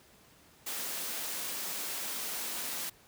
white high-pass noise, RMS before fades -37 dBFS, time 0.66-2.9 s, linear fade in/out 10 ms, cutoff 180 Hz, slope 48 dB/octave, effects pink hiss -60 dBFS RMS until 3.07 s + high-pass 60 Hz 12 dB/octave

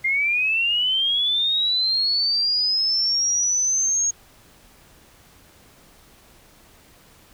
sine linear sweep, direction up, 2093 to 6600 Hz, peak -18 dBFS, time 0.04-4.11 s, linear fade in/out 10 ms, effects pink hiss -52 dBFS RMS until 7.33 s

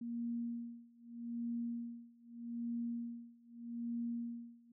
sine tone with tremolo, 235.4 Hz, A#3, 17 cents sharp, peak -36 dBFS, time 0.01-4.72 s, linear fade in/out 5 ms, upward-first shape sine, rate 0.81 Hz, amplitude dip 95%, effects none

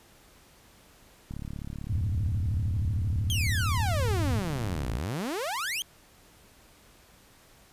click train, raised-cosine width 5 ms, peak -25 dBFS, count 131, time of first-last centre 1.31-4.951 s, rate 35.7 Hz
sine tone with vibrato, 93 Hz, F#2, 9 cents sharp, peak -25 dBFS, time 1.89-4.4 s, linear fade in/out 10 ms, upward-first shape square, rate 13 Hz, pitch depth 270 cents each way
sawtooth exponential two-way sweep, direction down then up, 3295 to 52.2 to 3295 Hz, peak -26 dBFS, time 3.3-5.82 s, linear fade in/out 0 ms, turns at 4.93 s
effects pink hiss -57 dBFS RMS until 7.72 s + resampled to 32000 Hz

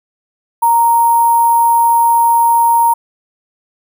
sine tone with sample-and-hold, 932.3 Hz, A#5, in tune, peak -7 dBFS, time 0.62-2.94 s, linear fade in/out 10 ms, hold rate 11025 Hz, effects none

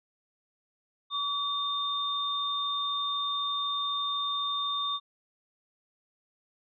sine tone pair together, 1142 / 3626 Hz, D6 / A#7, -49 / -49 cents, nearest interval octave + minor sixth, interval 2000 cents, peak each -32 / -30 dBFS, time 1.1-5 s, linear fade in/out 50 ms, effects none

